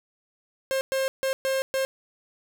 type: tone bursts at uneven times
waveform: 45% pulse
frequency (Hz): 533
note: C5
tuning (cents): +32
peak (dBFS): -23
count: 5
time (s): 0.71-0.81 / 0.92-1.08 / 1.23-1.33 / 1.45-1.62 / 1.74-1.85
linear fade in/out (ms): 0
effects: 10-bit